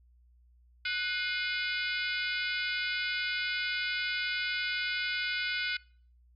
harmonic tone with a mistuned harmonic, 493.9 Hz, B4, in tune, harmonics 3 / 4 / 5 / 6 / 7 / 8 / 9 / 10, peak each -34 / -36 / -38 / -40 / -41 / -42 / -43 / -44 dBFS, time 0.85-5.77 s, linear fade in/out 5 ms, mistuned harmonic 4, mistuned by +130 cents, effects noise-tail reverb RT60 0.5 s tail -24 dB re dry + added 60 Hz sine -59 dBFS peak until 6.35 s

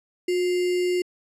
sine tone with sample-and-hold, 359.8 Hz, F#4, 48 cents flat, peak -20 dBFS, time 0.28-1.02 s, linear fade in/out 5 ms, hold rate 2450 Hz, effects low-pass 9000 Hz 12 dB/octave

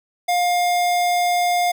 square tone, 708 Hz, F5, 23 cents sharp, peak -17 dBFS, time 0.28-1.72 s, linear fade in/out 10 ms, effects none

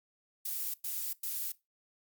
violet noise bursts, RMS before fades -36 dBFS, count 3, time 0.45-1.52 s, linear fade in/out 5 ms, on 290 ms, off 100 ms, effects noise-tail reverb RT60 0.2 s tail -19 dB re dry + Opus 48 kbps

